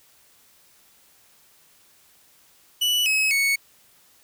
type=tone with pitch steps; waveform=40% pulse; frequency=2960 / 2562 / 2217 Hz; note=F#7 / E7 / C#7; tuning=0 / -50 / 0 cents; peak=-18 dBFS; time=2.81-3.56 s; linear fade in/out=10 ms; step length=250 ms; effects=white hiss -57 dBFS RMS until 4.23 s